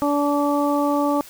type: harmonic tone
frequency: 288.8 Hz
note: D4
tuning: 29 cents flat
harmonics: 1 / 2 / 3 / 4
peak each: -20 / -23 / -25 / -26 dBFS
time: 0.02-1.21 s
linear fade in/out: 0 ms
effects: white hiss -43 dBFS RMS until 1.29 s